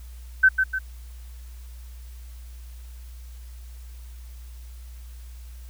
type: tone with echo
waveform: sine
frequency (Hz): 1533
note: G6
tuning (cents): -39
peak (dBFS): -11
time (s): 0.43-0.49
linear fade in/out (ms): 10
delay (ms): 150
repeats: 2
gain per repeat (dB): -6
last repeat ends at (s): 0.79
effects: added 60 Hz sine -38 dBFS peak until 5.69 s + white hiss -55 dBFS RMS until 5.69 s